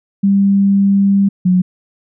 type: tone pair in turn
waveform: sine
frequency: 197.9 / 182.38 Hz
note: G3 / F#3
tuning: +17 / -25 cents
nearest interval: minor second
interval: 142 cents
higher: first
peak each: -8 dBFS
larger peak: neither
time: 0.23-1.29 / 1.45-1.62 s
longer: first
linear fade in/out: 10 ms
effects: none